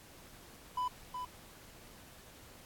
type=tone with echo; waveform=triangle; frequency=998 Hz; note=B5; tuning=18 cents sharp; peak=-30 dBFS; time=0.77-0.88 s; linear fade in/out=5 ms; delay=370 ms; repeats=1; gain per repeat=-6 dB; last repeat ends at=1.25 s; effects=pink hiss -56 dBFS RMS until 2.65 s + AAC 64 kbps